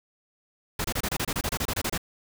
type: noise bursts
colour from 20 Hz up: pink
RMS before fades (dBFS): -28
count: 15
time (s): 0.79-1.978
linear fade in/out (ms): 5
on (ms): 54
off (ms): 27
effects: none